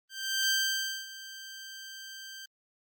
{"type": "tone with ADSR envelope", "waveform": "15% pulse", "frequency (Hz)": 1568, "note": "G6", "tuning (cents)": 0, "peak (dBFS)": -18, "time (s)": [0.09, 2.46], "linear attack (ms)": 400, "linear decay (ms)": 570, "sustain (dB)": -18, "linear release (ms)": 8, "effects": ["Opus 32 kbps"]}